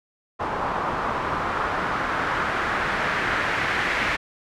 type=noise with low-pass filter sweep; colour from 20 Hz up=white; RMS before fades=-25 dBFS; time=0.39-4.17 s; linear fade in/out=20 ms; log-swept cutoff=1000 to 2000 Hz; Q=1.9; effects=none